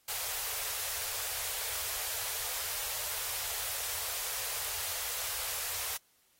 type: band-stop noise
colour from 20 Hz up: white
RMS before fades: -36 dBFS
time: 0.08-5.97 s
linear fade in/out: 5 ms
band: 110 to 440 Hz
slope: 48 dB/octave
effects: white hiss -69 dBFS RMS until 6.39 s + AAC 48 kbps